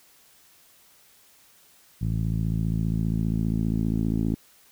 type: tone with low-pass filter sweep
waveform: 10% pulse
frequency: 55 Hz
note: A1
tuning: in tune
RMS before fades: -25 dBFS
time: 2.01-4.35 s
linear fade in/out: 10 ms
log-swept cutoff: 140 to 270 Hz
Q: 1.8
effects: white hiss -57 dBFS RMS until 4.71 s